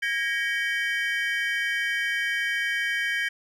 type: tone cluster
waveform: triangle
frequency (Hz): 1637 / 1885 / 2264 / 3090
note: G#6 / A#6 / C#7 / G7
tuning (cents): -25 / +19 / +36 / -26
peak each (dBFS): -26 / -27 / -30 / -33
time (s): 0.02-3.29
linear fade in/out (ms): 10
effects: none